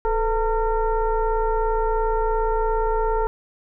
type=tone with frequency modulation; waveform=sine; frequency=438.4 Hz; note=A4; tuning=6 cents flat; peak=-18 dBFS; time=0.05-3.27 s; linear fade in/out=0 ms; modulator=467 Hz; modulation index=1.3; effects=none